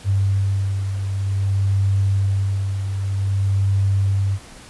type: beating tone pair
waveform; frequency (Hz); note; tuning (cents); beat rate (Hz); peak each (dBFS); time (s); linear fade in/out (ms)
sine; 98 / 98.53; G2 / G2; 0 / +9; 0.53; -17 / -26; 0.04-4.39; 50
effects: pink hiss -42 dBFS RMS until 4.69 s + resampled to 24000 Hz